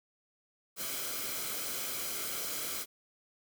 white noise with comb filter, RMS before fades -37 dBFS, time 0.76-2.86 s, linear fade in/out 50 ms, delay 1.1 ms, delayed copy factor -0.55, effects none

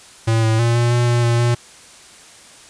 square tone with pitch steps, 113 / 111.4 / 117.5 / 119.2 / 120.6 / 119.8 / 118.1 / 119.7 Hz, A2 / A2 / A#2 / A#2 / B2 / A#2 / A#2 / A#2, +47 / +22 / +14 / +39 / -41 / +48 / +23 / +46 cents, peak -14 dBFS, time 0.27-1.55 s, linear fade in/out 10 ms, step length 160 ms, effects white hiss -43 dBFS RMS until 2.69 s + resampled to 22050 Hz

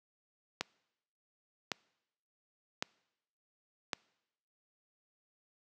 click train, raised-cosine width 0.2 ms, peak -15 dBFS, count 4, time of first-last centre 0.61-3.932 s, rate 0.903 Hz, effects noise-tail reverb RT60 0.9 s tail -25 dB re dry + high-pass 150 Hz 12 dB/octave

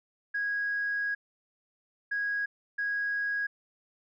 sine tone bursts at uneven times, 1650 Hz, G#6, 12 cents flat, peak -27 dBFS, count 3, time 0.34-1.15 / 2.11-2.46 / 2.78-3.47 s, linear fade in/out 10 ms, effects tanh soft clip ceiling -23 dBFS

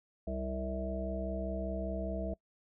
harmonic tone with a mistuned harmonic, 65 Hz, C2, 11 cents flat, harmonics 1 / 3 / 5 / 7 / 9 / 10, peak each -38 / -40 / -44 / -45 / -47 / -39 dBFS, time 0.27-2.34 s, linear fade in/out 5 ms, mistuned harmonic 7, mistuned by +16 cents, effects noise-tail reverb RT60 0.1 s tail -23 dB re dry

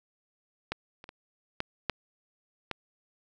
clicks, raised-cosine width 0.3 ms, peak -15 / -30 / -28 / -14 / -11 / -16 dBFS, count 6, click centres 0.72 / 1.041 / 1.091 / 1.604 / 1.897 / 2.713 s, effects none

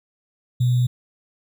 sine tone with sample-and-hold, 123.47 Hz, B2, in tune, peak -15 dBFS, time 0.6-0.87 s, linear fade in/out 10 ms, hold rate 3675 Hz, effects none

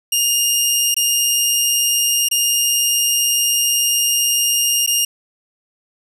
15% pulse tone with dropouts, 2827 Hz, F7, 20 cents sharp, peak -7 dBFS, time 0.12-5.05 s, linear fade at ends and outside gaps 5 ms, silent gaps 0.944-0.965 / 2.287-2.312 / 4.864-4.874 s, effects none

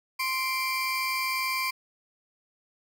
30% pulse tone pair together, 1046.5 / 2351 Hz, C6 / D7, 0 / +1 cents, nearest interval octave + major second, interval 1401 cents, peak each -27 / -27 dBFS, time 0.19-1.71 s, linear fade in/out 10 ms, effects none

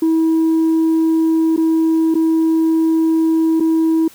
sine tone with dropouts, 323.2 Hz, E4, 34 cents flat, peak -9 dBFS, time 0.02-4.08 s, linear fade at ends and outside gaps 5 ms, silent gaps 1.564-1.576 / 2.143-2.152 / 3.599-3.605 s, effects tanh soft clip ceiling -10 dBFS + white hiss -44 dBFS RMS until 4.14 s

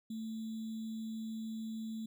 sine tone with sample-and-hold, 221.7 Hz, A3, 13 cents sharp, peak -38 dBFS, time 0.1-2.06 s, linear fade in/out 5 ms, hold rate 3675 Hz, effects none

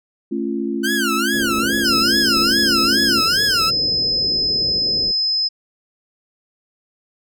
sine chord, A augmented, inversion none, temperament just, 220 / 275 / 343.8 Hz, A3 / C#4 / E#4, 0 / -14 / -27 cents, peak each -24 dBFS, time 0.31-3.21 s, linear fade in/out 10 ms
sawtooth tone with vibrato, 1480 Hz, F#6, in tune, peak -15 dBFS, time 0.83-3.71 s, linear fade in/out 20 ms, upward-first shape sine, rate 2.4 Hz, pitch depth 230 cents each way
white low-pass noise, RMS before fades -31 dBFS, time 1.33-5.12 s, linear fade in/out 20 ms, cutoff 530 Hz, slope 48 dB/octave
sine tone, 5100 Hz, D#8, 42 cents sharp, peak -16 dBFS, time 1.84-5.49 s, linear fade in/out 20 ms
effects none

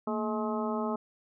harmonic tone with a mistuned harmonic, 212.7 Hz, G#3, 42 cents sharp, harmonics 1 / 2 / 3 / 4 / 5 / 6, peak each -32 / -35 / -37 / -38 / -39 / -40 dBFS, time 0.07-0.96 s, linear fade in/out 5 ms, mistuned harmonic 1, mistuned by +120 cents, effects none

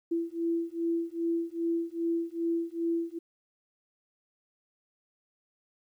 sine beating tone pair, 333.8 / 336.3 Hz, E4 / E4, +22 / +35 cents, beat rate 2.5 Hz, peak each -31 dBFS, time 0.11-3.19 s, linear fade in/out 10 ms, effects 11-bit

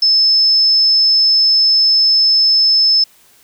sine tone, 5240 Hz, E8, 11 cents flat, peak -8 dBFS, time 0.02-3.04 s, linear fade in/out 5 ms, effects white hiss -49 dBFS RMS until 3.43 s

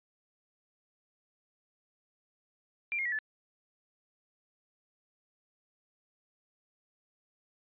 sine tone with pitch steps, 2373 / 2139 / 1927.5 / 1737.1 Hz, D7 / C7 / B6 / A6, +17 / +38 / -43 / -23 cents, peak -30 dBFS, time 2.92-3.188 s, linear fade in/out 0 ms, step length 67 ms, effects resampled to 8000 Hz

